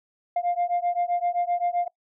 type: beating tone pair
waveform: sine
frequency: 698.5 / 706.2 Hz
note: F5 / F5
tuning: 0 / +19 cents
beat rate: 7.7 Hz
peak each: -24 dBFS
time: 0.36-1.88 s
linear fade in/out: 5 ms
effects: noise-tail reverb RT60 0.1 s tail -23 dB re dry + tanh soft clip ceiling -18 dBFS